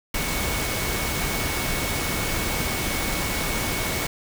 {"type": "tone in noise", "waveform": "sine", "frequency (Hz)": 2217, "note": "C#7", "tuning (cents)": 0, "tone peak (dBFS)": -33, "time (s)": [0.14, 4.07], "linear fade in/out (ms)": 5, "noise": "pink", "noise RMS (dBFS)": -26, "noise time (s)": [0.14, 4.07], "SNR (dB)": -10, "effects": []}